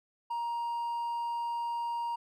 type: tone with hard clipping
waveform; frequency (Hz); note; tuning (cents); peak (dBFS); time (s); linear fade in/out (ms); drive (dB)
triangle; 940; A#5; +14; -32; 0.3-2.16; 10; 5
effects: none